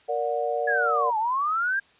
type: chord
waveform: sine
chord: Bb augmented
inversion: none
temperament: just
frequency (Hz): 466.2 / 582.7 / 728.4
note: Bb4 / D5 / F#5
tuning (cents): 0 / -14 / -27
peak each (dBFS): -28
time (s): 0.08-1.11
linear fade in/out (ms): 20
type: linear two-way sweep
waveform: sine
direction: down then up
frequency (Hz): 1710 to 842 to 1627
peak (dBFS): -22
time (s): 0.67-1.8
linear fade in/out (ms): 10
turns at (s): 1.18
effects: white hiss -58 dBFS RMS until 1.99 s + resampled to 8000 Hz